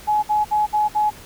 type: tone bursts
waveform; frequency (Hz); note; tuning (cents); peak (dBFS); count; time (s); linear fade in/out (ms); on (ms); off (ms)
sine; 845; G#5; +30; -15; 5; 0.07-1.106; 20; 160; 59
effects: pink hiss -42 dBFS RMS until 1.25 s